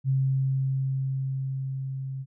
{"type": "tone with level ramp", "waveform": "sine", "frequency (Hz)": 133.8, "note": "C3", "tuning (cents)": 39, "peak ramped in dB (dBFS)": [-20, -31], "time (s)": [0.04, 2.26], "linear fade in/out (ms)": 50, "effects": []}